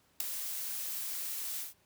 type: noise with ADSR envelope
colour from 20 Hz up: blue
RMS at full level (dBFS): -27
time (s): 0.2-1.74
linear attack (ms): 4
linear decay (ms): 6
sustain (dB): -11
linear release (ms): 140
effects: pink hiss -69 dBFS RMS until 1.85 s + high-pass 60 Hz 12 dB/octave